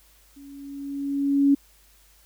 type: tone with level ramp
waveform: sine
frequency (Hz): 280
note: C#4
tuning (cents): +18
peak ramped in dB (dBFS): -43 to -13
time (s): 0.36-1.55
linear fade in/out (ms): 10
effects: added 50 Hz sine -58 dBFS peak until 2.25 s + white hiss -58 dBFS RMS until 2.25 s